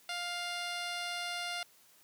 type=tone with low-pass filter; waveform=10% pulse; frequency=702 Hz; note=F5; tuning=9 cents sharp; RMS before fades=-38 dBFS; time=0.09-1.63 s; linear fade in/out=2 ms; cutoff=7600 Hz; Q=1.5; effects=white hiss -63 dBFS RMS until 2.03 s + high-pass 80 Hz 12 dB/octave